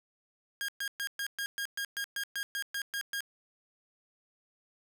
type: tone bursts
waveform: sawtooth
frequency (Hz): 1624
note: G#6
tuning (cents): -39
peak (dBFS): -29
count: 14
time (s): 0.61-3.206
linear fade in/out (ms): 0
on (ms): 74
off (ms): 120
effects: none